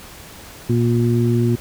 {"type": "harmonic tone", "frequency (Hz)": 118.5, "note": "A#2", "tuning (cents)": 29, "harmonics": [1, 2, 3], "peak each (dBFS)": [-16, -19, -21], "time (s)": [0.69, 1.56], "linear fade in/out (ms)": 10, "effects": ["pink hiss -39 dBFS RMS until 1.6 s"]}